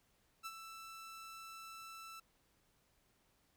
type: tone with ADSR envelope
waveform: sawtooth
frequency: 1326 Hz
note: E6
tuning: 10 cents sharp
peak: -38 dBFS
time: 0.43-2.2 s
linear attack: 31 ms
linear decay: 43 ms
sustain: -8 dB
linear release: 6 ms
effects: pink hiss -75 dBFS RMS until 3.56 s